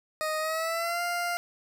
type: tone with pitch glide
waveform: 20% pulse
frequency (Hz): 622.3 to 698.5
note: D#5 to F5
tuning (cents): 0 to 0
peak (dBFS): -23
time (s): 0.21-1.37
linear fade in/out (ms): 0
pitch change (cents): +200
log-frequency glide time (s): 0.39-1.02
effects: none